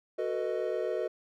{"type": "chord", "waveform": "triangle", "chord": "B dominant seventh", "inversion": "second", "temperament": "equal with one note detuned", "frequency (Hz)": [370, 446.1, 493.9, 622.3], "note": ["F#4", "A4", "B4", "D#5"], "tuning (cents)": [0, 24, 0, 0], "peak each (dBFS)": -33, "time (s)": [0.18, 1.08], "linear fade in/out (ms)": 10, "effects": []}